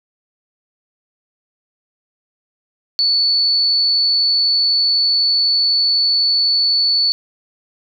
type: tone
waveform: sine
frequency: 4456 Hz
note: C#8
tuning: 8 cents sharp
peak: -12 dBFS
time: 2.99-7.12 s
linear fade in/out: 0 ms
effects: none